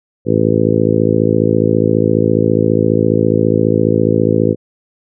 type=harmonic tone; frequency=54.7 Hz; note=A1; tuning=9 cents flat; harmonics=2 / 3 / 4 / 5 / 6 / 7 / 8 / 9; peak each=-18 / -18 / -18 / -18 / -18 / -18 / -18 / -18 dBFS; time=0.25-4.56 s; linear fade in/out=50 ms; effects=none